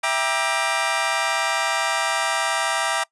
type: chord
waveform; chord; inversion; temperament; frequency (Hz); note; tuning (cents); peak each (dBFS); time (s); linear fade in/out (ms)
20% pulse; E half-diminished seventh; none; just; 659.3 / 791.1 / 949.3 / 1186.7; E5 / G5 / Bb5 / D6; 0 / +16 / +31 / +18; -21; 0.03-3.04; 10
effects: noise-tail reverb RT60 0.1 s tail -23 dB re dry + resampled to 24000 Hz